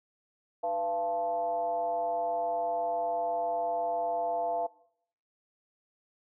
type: tone with frequency modulation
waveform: sine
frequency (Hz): 686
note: F5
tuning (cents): -31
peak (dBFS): -28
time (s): 0.63-4.67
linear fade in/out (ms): 10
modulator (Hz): 190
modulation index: 0.82
effects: noise-tail reverb RT60 0.7 s tail -20 dB re dry